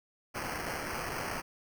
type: noise with sample-and-hold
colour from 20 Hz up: white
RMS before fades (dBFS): -37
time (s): 0.34-1.42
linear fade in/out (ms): 20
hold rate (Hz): 3675
effects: none